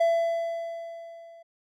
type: tone with level ramp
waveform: triangle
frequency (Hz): 670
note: E5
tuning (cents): +28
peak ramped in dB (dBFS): -16 to -45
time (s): 0-1.43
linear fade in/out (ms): 10
effects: none